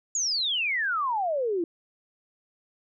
sine exponential sweep, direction down, 6970 to 325.1 Hz, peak -24 dBFS, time 0.15-1.64 s, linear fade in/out 2 ms, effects none

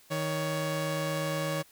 sawtooth tone pair together, 156.8 / 558.8 Hz, D#3 / C#5, +14 / +14 cents, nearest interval octave + minor seventh, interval 2200 cents, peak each -28 dBFS, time 0.1-1.63 s, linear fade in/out 20 ms, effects white hiss -59 dBFS RMS until 1.71 s

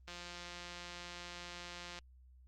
click train, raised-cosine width 0.2 ms, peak -30 dBFS, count 335, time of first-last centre 0.08-1.989 s, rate 175 Hz, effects added 63 Hz sine -58 dBFS peak until 2.47 s + Opus 32 kbps

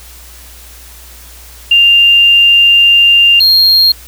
sine / triangle tone pair in turn, 2794 / 4232 Hz, F7 / C8, 0 / +19 cents, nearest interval perfect fifth, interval 719 cents, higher second, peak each -3 dBFS, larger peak neither, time 1.71-3.4 / 3.4-3.92 s, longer first, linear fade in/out 5 ms, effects added 60 Hz sine -35 dBFS peak until 4.07 s + white hiss -36 dBFS RMS until 4.07 s

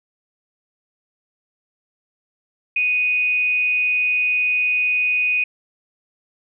sine tone with frequency modulation, 2489 Hz, D#7, in tune, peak -16 dBFS, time 2.76-5.44 s, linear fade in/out 5 ms, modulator 282 Hz, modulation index 0.21, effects none

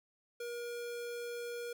square tone, 476.6 Hz, A#4, 38 cents sharp, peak -40 dBFS, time 0.4-1.73 s, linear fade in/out 5 ms, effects none

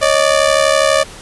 sawtooth ring-modulated tone, 587.3 Hz, D5, in tune, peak -3 dBFS, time 0.01-1.04 s, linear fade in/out 20 ms, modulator 36.1 Hz, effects pink hiss -34 dBFS RMS until 1.21 s + resampled to 24000 Hz

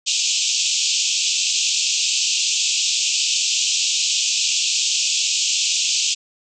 white band-pass noise, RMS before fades -20 dBFS, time 0.06-6.15 s, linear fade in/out 20 ms, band 2500 to 7600 Hz, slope 96 dB/octave, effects none

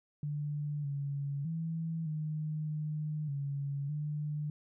sine tone with pitch steps, 147.4 / 141.2 / 163.2 / 153.8 / 152.4 / 140.7 / 149.5 Hz, D3 / C#3 / E3 / D#3 / D#3 / C#3 / D3, +7 / +32 / -17 / -20 / -36 / +26 / +31 cents, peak -33 dBFS, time 0.23-4.5 s, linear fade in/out 2 ms, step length 610 ms, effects none

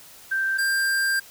sine / square tone pair in turn, 1568 / 1588.1 Hz, G6 / G6, 0 / +22 cents, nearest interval unison, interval 22 cents, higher second, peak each -21 dBFS, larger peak neither, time 0.31-0.58 / 0.58-1.2 s, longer second, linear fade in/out 10 ms, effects white hiss -47 dBFS RMS until 1.3 s

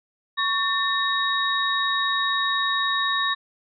sine tone cluster, 1119 / 1795 / 3791 Hz, C#6 / A6 / A#7, +16 / +34 / +28 cents, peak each -25 dBFS, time 0.37-3.35 s, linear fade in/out 20 ms, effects none

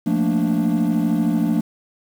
triangle chord, Bb major seventh, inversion second, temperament equal, 174.61 / 220 / 233.1 / 293.7 Hz, F3 / A3 / Bb3 / D4, 0 / 0 / 0 / 0 cents, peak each -19 dBFS, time 0.06-1.61 s, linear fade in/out 10 ms, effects tanh soft clip ceiling -10 dBFS + 7-bit

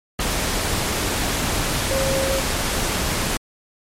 sine tone in noise, 538 Hz, C5, 48 cents sharp, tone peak -21 dBFS, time 1.91-2.4 s, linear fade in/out 2 ms, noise pink, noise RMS -22 dBFS, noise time 0.19-3.37 s, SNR -2 dB, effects low-pass 12000 Hz 12 dB/octave + MP3 64 kbps

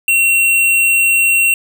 square tone, 2731 Hz, F7, 39 cents flat, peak -10 dBFS, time 0.08-1.54 s, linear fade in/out 2 ms, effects none

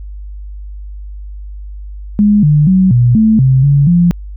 sine tone with pitch steps, 207.4 / 149.2 / 187.6 / 121.4 / 219.3 / 131.6 / 141.7 / 173.7 Hz, G#3 / D3 / F#3 / B2 / A3 / C3 / C#3 / F3, -2 / +28 / +24 / -29 / -6 / +10 / +38 / -9 cents, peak -5 dBFS, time 2.19-4.11 s, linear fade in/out 0 ms, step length 240 ms, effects added 50 Hz sine -24 dBFS peak until 4.36 s

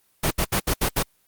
pink noise bursts at uneven times, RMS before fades -21 dBFS, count 6, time 0.23-0.31 / 0.38-0.45 / 0.52-0.6 / 0.67-0.74 / 0.81-0.89 / 0.96-1.03 s, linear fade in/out 10 ms, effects white hiss -64 dBFS RMS until 1.27 s + Opus 24 kbps

